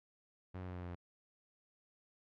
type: tone with pitch steps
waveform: sawtooth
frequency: 92.5 / 91.49 / 90.49 / 89.5 / 88.53 / 87.56 Hz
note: F#2 / F#2 / F#2 / F2 / F2 / F2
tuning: 0 / -19 / -38 / +43 / +24 / +5 cents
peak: -39 dBFS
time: 0.54-0.954 s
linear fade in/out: 10 ms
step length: 69 ms
effects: low-pass 2000 Hz 12 dB/octave